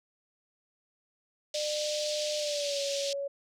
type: tone with pitch glide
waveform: sine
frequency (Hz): 600 to 559.8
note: D5 to C#5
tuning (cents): +37 to +17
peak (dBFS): -31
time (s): 1.54-3.28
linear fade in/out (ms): 10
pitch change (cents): -120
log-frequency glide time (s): 2.38-2.8
type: band-pass noise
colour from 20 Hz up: white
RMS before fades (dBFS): -36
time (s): 1.54-3.13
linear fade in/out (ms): 2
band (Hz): 3000 to 5800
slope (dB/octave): 24
effects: none